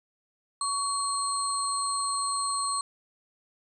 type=tone cluster; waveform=sine; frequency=1118 / 4214 / 8220 Hz; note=C#6 / C8 / C9; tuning=+14 / +12 / -32 cents; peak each=-29 / -34 / -31 dBFS; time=0.61-2.81 s; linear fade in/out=2 ms; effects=none